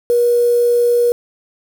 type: tone with quantisation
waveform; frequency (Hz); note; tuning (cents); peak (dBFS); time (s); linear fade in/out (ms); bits
sine; 479.9; B4; -50; -10; 0.1-1.12; 0; 5
effects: none